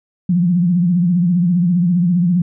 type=tone with vibrato; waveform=sine; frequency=175.8 Hz; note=F3; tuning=12 cents sharp; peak=-11 dBFS; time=0.29-2.42 s; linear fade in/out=5 ms; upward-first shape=sine; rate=15 Hz; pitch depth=92 cents each way; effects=none